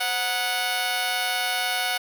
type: tone with amplitude modulation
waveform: 10% pulse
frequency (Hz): 736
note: F#5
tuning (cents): -9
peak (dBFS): -12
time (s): 0-1.98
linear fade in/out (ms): 10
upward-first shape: sine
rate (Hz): 214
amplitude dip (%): 65
effects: none